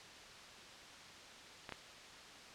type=clicks; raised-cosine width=0.3 ms; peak=-28 / -26 dBFS; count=2; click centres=1.692 / 1.723 s; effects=white hiss -54 dBFS RMS until 2.54 s + low-pass 5000 Hz 12 dB/octave